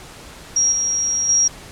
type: tone with level steps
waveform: sine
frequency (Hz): 5650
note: F8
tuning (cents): +19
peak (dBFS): -13 / -17 / -12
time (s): 0.56-1.48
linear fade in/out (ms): 5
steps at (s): 0.72 / 1.29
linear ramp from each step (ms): 2
effects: pink hiss -39 dBFS RMS until 1.71 s + low-pass 10000 Hz 12 dB/octave